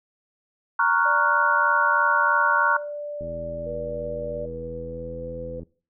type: chord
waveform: sine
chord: Gb major seventh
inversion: first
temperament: equal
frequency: 932.3 / 1108.7 / 1396.9 / 1480 Hz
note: Bb5 / Db6 / F6 / Gb6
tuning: 0 / 0 / 0 / 0 cents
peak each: -23 dBFS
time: 0.79-2.77 s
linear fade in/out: 5 ms
type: tone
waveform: sine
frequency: 587.3 Hz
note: D5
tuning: in tune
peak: -29 dBFS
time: 1.05-4.46 s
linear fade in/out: 10 ms
type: click train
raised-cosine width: 3 ms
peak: -27 dBFS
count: 202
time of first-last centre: 3.21-5.632 s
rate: 83 Hz
type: tone with pitch glide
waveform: sine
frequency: 481.3 to 504.1 Hz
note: B4 to B4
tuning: -45 to +35 cents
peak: -32 dBFS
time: 3.66-5.6 s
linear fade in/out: 5 ms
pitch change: +80 cents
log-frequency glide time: 4.39-5.24 s
effects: noise-tail reverb RT60 0.4 s tail -21 dB re dry